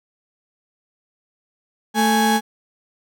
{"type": "tone pair together", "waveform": "35% pulse", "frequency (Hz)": [220.8, 830.6], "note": ["A3", "G#5"], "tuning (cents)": [6, 0], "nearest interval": "octave + major seventh", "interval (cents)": 2294, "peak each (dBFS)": -16, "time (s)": [1.94, 2.41], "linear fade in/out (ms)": 50, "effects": []}